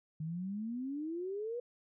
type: exponential sweep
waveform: sine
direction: up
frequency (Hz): 152.4 to 493.9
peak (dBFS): -36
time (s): 0.2-1.6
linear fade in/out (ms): 5
effects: none